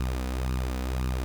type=tone with flanger; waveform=sawtooth; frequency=63.7 Hz; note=C2; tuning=46 cents flat; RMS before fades=-29 dBFS; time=0-1.24 s; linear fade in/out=0 ms; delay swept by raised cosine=0.7 to 4.1 ms; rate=1.9 Hz; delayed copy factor=+0.6; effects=8-bit